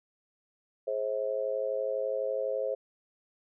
sine tone with amplitude modulation, 533 Hz, C5, 32 cents sharp, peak -24 dBFS, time 0.87-2.75 s, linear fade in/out 10 ms, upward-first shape sine, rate 112 Hz, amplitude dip 100%, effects none

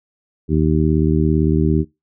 harmonic tone, 77.78 Hz, D#2, in tune, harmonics 1 / 2 / 3 / 4 / 5, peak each -19 / -17 / -20 / -20 / -22 dBFS, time 0.48-1.85 s, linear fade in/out 50 ms, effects noise-tail reverb RT60 0.2 s tail -20 dB re dry

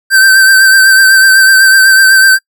square tone with vibrato, 1554 Hz, G6, 16 cents flat, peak -3 dBFS, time 0.1-2.39 s, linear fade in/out 50 ms, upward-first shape triangle, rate 8 Hz, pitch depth 37 cents each way, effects noise-tail reverb RT60 0.1 s tail -26 dB re dry

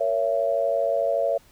sine chord, A# diminished, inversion none, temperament just, 466.2 / 559.4 / 671.3 Hz, A#4 / C#5 / E5, 0 / +16 / +31 cents, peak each -29 / -23 / -24 dBFS, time 0-1.38 s, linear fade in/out 10 ms, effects pink hiss -56 dBFS RMS until 1.51 s

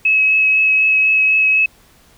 sine tone with vibrato, 2571 Hz, E7, 44 cents flat, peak -10 dBFS, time 0.05-1.66 s, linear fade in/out 5 ms, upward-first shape triangle, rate 4 Hz, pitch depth 13 cents each way, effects pink hiss -50 dBFS RMS until 2.17 s

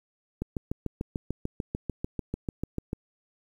click train, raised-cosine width 3 ms, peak -17 dBFS, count 18, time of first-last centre 0.42-2.931 s, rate 6.77 Hz, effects 9-bit

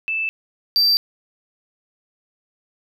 sine / triangle tone pair in turn, 2637 / 4681 Hz, E7 / D8, 0 / -7 cents, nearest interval minor seventh, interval 993 cents, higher second, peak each -20 / -12 dBFS, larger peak second, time 0.08-0.29 / 0.76-0.97 s, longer neither, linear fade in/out 0 ms, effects none

